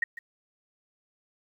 sine tone with echo, 1872 Hz, A#6, 7 cents sharp, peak -22 dBFS, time 0.02-0.04 s, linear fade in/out 5 ms, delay 150 ms, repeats 1, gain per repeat -14 dB, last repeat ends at 0.19 s, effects 10-bit

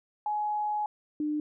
sine tone pair in turn, 841 / 300.5 Hz, G#5 / D4, +22 / +40 cents, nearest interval octave + tritone, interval 1782 cents, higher first, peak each -27 / -27 dBFS, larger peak neither, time 0.26-0.86 / 1.2-1.4 s, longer first, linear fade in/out 2 ms, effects none

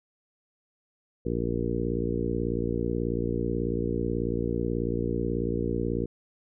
harmonic tone with a mistuned harmonic, 58.27 Hz, A#1, in tune, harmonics 1 / 2 / 3 / 4 / 5 / 6 / 7 / 8, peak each -34 / -34 / -34 / -34 / -34 / -34 / -34 / -34 dBFS, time 1.25-6.06 s, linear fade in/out 10 ms, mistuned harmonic 1, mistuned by -18 cents, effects none

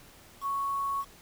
sine tone with quantisation, 1108.7 Hz, C#6, in tune, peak -28 dBFS, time 0.41-1.05 s, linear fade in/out 50 ms, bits 8, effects pink hiss -54 dBFS RMS until 1.21 s

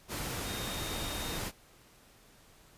sine tone in noise, 3701 Hz, A#7, 13 cents flat, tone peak -43 dBFS, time 0.43-1.41 s, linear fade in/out 50 ms, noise pink, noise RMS -37 dBFS, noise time 0.08-1.52 s, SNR -9 dB, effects pink hiss -60 dBFS RMS until 2.77 s + resampled to 32000 Hz

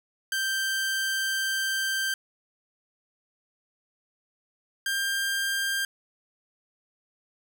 sawtooth tone pair in turn, 1568 / 1592.6 Hz, G6 / G6, 0 / +27 cents, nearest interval unison, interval 27 cents, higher second, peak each -22 dBFS, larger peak neither, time 0.32-2.14 / 4.86-5.85 s, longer first, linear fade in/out 2 ms, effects none

